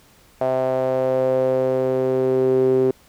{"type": "tone with band-pass filter sweep", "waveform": "sawtooth", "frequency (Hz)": 130.1, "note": "C3", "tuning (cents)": -9, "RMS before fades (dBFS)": -19, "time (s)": [0.41, 2.91], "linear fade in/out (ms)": 2, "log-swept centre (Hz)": [640, 370], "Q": 5.6, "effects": ["pink hiss -53 dBFS RMS until 3.08 s"]}